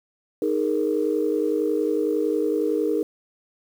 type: chord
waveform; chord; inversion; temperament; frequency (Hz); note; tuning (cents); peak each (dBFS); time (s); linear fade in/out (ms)
sine; D# suspended fourth; none; equal; 311.1 / 415.3 / 466.2; D#4 / G#4 / A#4; 0 / 0 / 0; -24; 0.42-3.03; 2
effects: tanh soft clip ceiling -10 dBFS + 8-bit